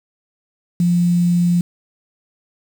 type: tone with quantisation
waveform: sine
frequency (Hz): 174.61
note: F3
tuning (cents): 0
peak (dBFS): -12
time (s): 0.8-1.61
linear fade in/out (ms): 2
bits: 6
effects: none